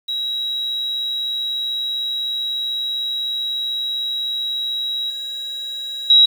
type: tone with level steps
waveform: sine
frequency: 3859 Hz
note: B7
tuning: 41 cents flat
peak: -20 / -25 / -7 dBFS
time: 0.08-6.26 s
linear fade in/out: 10 ms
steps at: 5.1 / 6.1 s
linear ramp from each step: 2 ms
effects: 7-bit